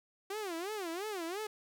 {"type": "tone with vibrato", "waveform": "sawtooth", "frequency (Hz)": 376.9, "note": "F#4", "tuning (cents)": 32, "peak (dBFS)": -33, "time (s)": [0.3, 1.47], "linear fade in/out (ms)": 5, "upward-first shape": "sine", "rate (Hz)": 2.9, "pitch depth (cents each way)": 250, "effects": []}